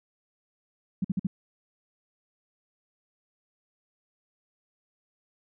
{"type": "tone bursts", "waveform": "sine", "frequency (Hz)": 190, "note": "F#3", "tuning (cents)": 46, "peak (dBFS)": -23, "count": 4, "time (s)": [1.02, 1.27], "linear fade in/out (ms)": 5, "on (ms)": 25, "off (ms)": 50, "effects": []}